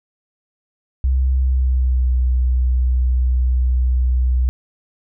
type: tone with pitch glide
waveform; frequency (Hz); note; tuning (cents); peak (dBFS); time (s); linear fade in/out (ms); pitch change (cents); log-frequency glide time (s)
sine; 65 to 62.64; C2 to B1; -11 to +25; -13; 1.04-4.49; 0; -64; 1.38-2.12
effects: none

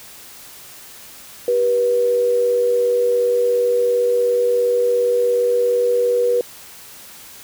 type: tone pair together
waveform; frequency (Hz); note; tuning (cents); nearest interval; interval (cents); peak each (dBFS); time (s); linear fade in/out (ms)
sine; 388.2 / 485.4; G4 / B4; -17 / -30; major third; 387; -25 / -14; 1.48-6.41; 2
effects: white hiss -40 dBFS RMS until 7.43 s

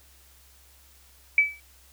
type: tone with exponential decay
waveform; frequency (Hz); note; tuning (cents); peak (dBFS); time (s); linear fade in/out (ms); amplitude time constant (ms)
sine; 2300; D7; -37; -12; 1.38-1.6; 2; 46
effects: added 66 Hz sine -57 dBFS peak until 1.92 s + white hiss -57 dBFS RMS until 1.92 s

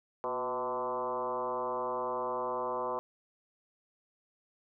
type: tone with frequency modulation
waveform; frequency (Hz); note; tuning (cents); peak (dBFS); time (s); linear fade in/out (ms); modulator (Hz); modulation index
sine; 759; F#5; +44; -31; 0.24-2.99; 0; 130; 2.9
effects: none

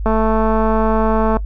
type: click train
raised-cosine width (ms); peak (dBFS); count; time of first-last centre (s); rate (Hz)
1; -4; 289; 0.06-1.369; 220
effects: noise-tail reverb RT60 0.1 s tail -19 dB re dry + added 50 Hz sine -20 dBFS peak until 1.45 s

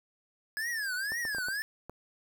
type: tone with vibrato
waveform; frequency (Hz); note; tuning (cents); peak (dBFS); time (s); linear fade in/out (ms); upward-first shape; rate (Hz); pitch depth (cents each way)
square; 1678; G#6; +17; -32; 0.57-1.62; 0; triangle; 2; 260
type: clicks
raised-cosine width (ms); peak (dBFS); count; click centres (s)
1; -28; 6; 1.12 / 1.252 / 1.348 / 1.384 / 1.485 / 1.896
effects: 9-bit

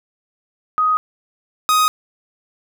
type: tone pair in turn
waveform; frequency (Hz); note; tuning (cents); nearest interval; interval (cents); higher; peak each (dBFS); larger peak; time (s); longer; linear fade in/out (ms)
sine / 45% pulse; 1252 / 1252; D#6 / D#6; +10 / +10; unison; 0; neither; -13 / -12; second; 0.78-0.97 / 1.69-1.88; neither; 0
effects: none

